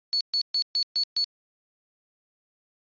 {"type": "tone bursts", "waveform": "sine", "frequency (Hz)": 4420, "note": "C#8", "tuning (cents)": -6, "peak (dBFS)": -21, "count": 6, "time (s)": [0.13, 1.242], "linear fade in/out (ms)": 0, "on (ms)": 77, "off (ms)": 130, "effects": ["resampled to 11025 Hz"]}